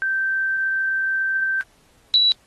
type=tone pair in turn; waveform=sine; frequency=1559 / 3928 Hz; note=G6 / B7; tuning=-10 / -10 cents; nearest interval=octave + major third; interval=1600 cents; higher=second; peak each=-19 / -13 dBFS; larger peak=second; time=0.02-1.61 / 2.14-2.32 s; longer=first; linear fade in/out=0 ms; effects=pink hiss -58 dBFS RMS until 2.46 s + AAC 32 kbps